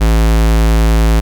square tone, 55 Hz, A1, in tune, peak -8 dBFS, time 0-1.21 s, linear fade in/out 20 ms, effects none

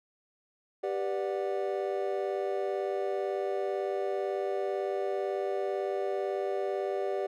triangle chord, G major seventh, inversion none, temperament just, 392 / 490 / 588 / 735 Hz, G4 / B4 / D5 / F#5, 0 / -14 / +2 / -12 cents, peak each -30 / -36 / -33 / -36 dBFS, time 0.83-7.27 s, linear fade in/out 10 ms, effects none

